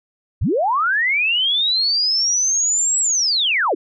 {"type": "linear two-way sweep", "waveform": "sine", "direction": "up then down", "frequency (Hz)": [46.1, 7810, 254.9], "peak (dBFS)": -15, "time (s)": [0.41, 3.75], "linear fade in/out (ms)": 10, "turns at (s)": 3, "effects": []}